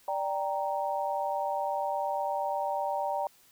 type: chord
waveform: sine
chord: G minor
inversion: second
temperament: equal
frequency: 587.3 / 784 / 932.3 Hz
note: D5 / G5 / Bb5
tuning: 0 / 0 / 0 cents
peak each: -33 / -32 / -33 dBFS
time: 0.08-3.27 s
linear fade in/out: 2 ms
effects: white hiss -61 dBFS RMS until 3.51 s